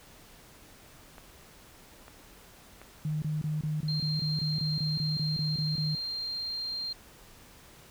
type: clicks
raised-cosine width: 0.5 ms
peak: -32 dBFS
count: 3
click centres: 1.182 / 2.081 / 2.816 s
type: tone bursts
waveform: sine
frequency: 153 Hz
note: D#3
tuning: 29 cents flat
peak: -28 dBFS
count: 15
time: 3.05-5.95 s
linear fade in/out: 2 ms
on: 170 ms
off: 25 ms
type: tone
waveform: sine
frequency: 4186 Hz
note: C8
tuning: in tune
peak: -32 dBFS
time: 3.88-6.93 s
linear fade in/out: 5 ms
effects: pink hiss -54 dBFS RMS until 7.9 s